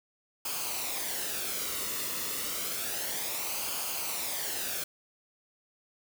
white noise with flanger, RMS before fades -34 dBFS, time 0.45-4.84 s, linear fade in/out 5 ms, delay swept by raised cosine 0.52 to 1.29 ms, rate 0.3 Hz, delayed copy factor -0.55, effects none

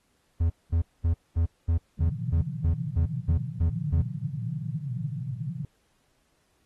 triangle tone bursts, 83 Hz, E2, 12 cents sharp, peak -18 dBFS, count 12, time 0.4-4.02 s, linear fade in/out 10 ms, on 100 ms, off 220 ms
white band-pass noise, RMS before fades -32 dBFS, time 1.99-5.65 s, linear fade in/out 2 ms, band 110 to 170 Hz, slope 96 dB/octave
effects pink hiss -70 dBFS RMS until 6.65 s + AAC 32 kbps

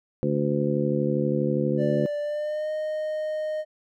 harmonic tone, 72.4 Hz, D2, 24 cents flat, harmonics 2 / 3 / 4 / 5 / 6 / 7, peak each -27 / -27 / -30 / -28 / -39 / -28 dBFS, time 0.23-2.06 s, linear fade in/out 0 ms
triangle tone with pitch glide, 587.3 to 617.2 Hz, D5 to D#5, 0 to -14 cents, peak -24 dBFS, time 1.77-3.65 s, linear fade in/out 50 ms, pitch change +86 cents, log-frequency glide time 2.2-2.71 s
effects none

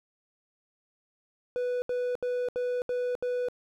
triangle tone bursts, 493.9 Hz, B4, in tune, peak -25 dBFS, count 6, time 1.56-3.485 s, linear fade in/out 0 ms, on 260 ms, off 73 ms, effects none

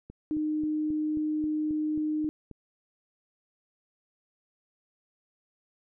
click train, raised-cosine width 3 ms, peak -30 dBFS, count 10, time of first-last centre 0.1-2.513 s, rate 3.73 Hz
sine tone, 306.3 Hz, D#4, 27 cents flat, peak -26 dBFS, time 0.31-2.29 s, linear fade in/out 0 ms
effects none

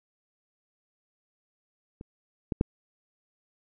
clicks, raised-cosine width 3 ms, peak -28 / -15 / -9 dBFS, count 3, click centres 2.011 / 2.522 / 2.611 s, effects none

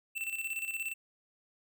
square tone with tremolo, 2677 Hz, E7, 26 cents sharp, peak -33 dBFS, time 0.15-0.94 s, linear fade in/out 20 ms, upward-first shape square, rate 17 Hz, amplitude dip 60%, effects none

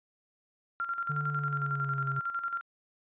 sine tone with tremolo, 1380 Hz, F6, 21 cents flat, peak -29 dBFS, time 0.8-2.61 s, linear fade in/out 0 ms, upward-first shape square, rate 11 Hz, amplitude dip 60%
triangle tone with pitch glide, 146.83 to 136.21 Hz, D3 to C#3, 0 to -30 cents, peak -30 dBFS, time 1.09-2.2 s, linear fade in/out 10 ms, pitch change -130 cents, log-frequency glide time 1.25-2.06 s
effects resampled to 8000 Hz

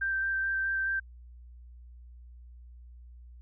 sine tone with vibrato, 1568 Hz, G6, in tune, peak -27 dBFS, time 0.01-1 s, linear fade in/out 10 ms, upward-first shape square, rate 4.7 Hz, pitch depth 9 cents each way, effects added 60 Hz sine -47 dBFS peak until 3.41 s

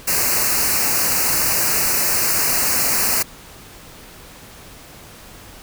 white band-stop noise, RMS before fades -18 dBFS, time 0.07-3.23 s, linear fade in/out 10 ms, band 2800 to 4200 Hz, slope 96 dB/octave, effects pink hiss -41 dBFS RMS until 5.62 s

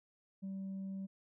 sine tone with tanh clipping, 193 Hz, G3, 27 cents flat, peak -40 dBFS, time 0.42-1.07 s, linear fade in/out 20 ms, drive 1 dB, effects none

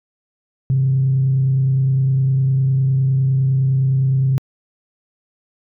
sine tone with frequency modulation, 133.1 Hz, C3, 30 cents sharp, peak -12 dBFS, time 0.7-4.38 s, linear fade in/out 0 ms, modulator 29.8 Hz, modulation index 0.24, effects tanh soft clip ceiling -8 dBFS

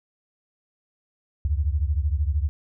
sine beating tone pair, 70 / 83 Hz, C#2 / E2, +18 / +12 cents, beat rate 13 Hz, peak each -22 / -25 dBFS, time 1.45-2.49 s, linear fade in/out 0 ms, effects none

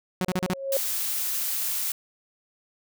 sawtooth tone bursts, 183.7 Hz, F#3, 12 cents flat, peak -19 dBFS, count 5, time 0.21-0.534 s, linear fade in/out 0 ms, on 36 ms, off 36 ms
sine tone with exponential growth, 544 Hz, C#5, 33 cents flat, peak -20 dBFS, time 0.26-0.77 s, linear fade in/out 2 ms, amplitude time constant 110 ms
blue noise, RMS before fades -28 dBFS, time 0.72-1.92 s, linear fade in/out 2 ms
effects none

